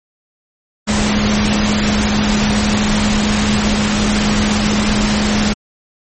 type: tone in noise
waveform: sine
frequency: 210 Hz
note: G#3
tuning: 19 cents sharp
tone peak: -14 dBFS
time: 0.87-5.54 s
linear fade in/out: 20 ms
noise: pink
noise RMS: -17 dBFS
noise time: 0.87-5.54 s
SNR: 0 dB
effects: MP3 32 kbps